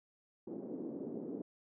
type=band-pass noise; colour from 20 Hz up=white; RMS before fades=-43 dBFS; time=0.47-1.42 s; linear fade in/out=5 ms; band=210 to 380 Hz; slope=24 dB/octave; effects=none